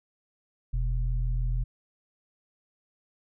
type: tone pair together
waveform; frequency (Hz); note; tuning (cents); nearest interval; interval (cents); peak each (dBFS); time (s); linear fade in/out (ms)
sine; 43.17 / 122.8; F1 / B2; -19 / -9; octave + tritone; 1810; -25 / -32; 0.73-1.64; 10
effects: none